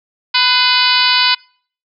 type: harmonic tone with a mistuned harmonic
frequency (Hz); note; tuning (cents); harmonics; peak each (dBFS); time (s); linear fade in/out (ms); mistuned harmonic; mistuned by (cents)
497.5; B4; +13; 2 / 3 / 4 / 5 / 6 / 7 / 8 / 9 / 10; -18 / -19 / -21 / -19 / -18 / -22 / -17 / -17 / -20; 0.34-1.35; 10; 4; +59
effects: noise-tail reverb RT60 0.5 s tail -26 dB re dry